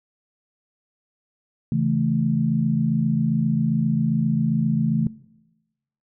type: chord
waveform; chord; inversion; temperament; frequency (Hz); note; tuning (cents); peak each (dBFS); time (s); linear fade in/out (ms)
sine; A major; first; just; 137.5 / 165 / 220; C#3 / E3 / A3; -14 / +2 / 0; -23; 1.72-5.07; 2
effects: noise-tail reverb RT60 1.0 s tail -20 dB re dry